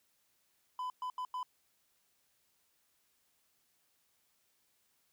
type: tone bursts at uneven times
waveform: triangle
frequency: 1005 Hz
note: B5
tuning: 30 cents sharp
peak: -34 dBFS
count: 4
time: 0.79-0.9 / 1.02-1.1 / 1.18-1.25 / 1.34-1.43 s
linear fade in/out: 2 ms
effects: white hiss -75 dBFS RMS until 5.12 s